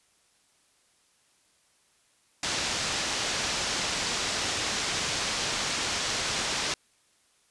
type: low-pass noise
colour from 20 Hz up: white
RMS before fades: -30 dBFS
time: 2.43-6.74 s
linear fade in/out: 2 ms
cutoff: 6600 Hz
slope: 24 dB/octave
effects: white hiss -66 dBFS RMS until 7.5 s + resampled to 24000 Hz